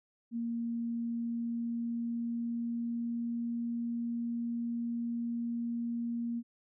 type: tone with pitch glide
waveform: sine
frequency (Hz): 233.1 to 235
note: A#3 to A#3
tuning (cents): 0 to +14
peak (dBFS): -32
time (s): 0.31-6.43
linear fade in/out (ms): 50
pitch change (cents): +14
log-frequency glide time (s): 0.43-3.57
effects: none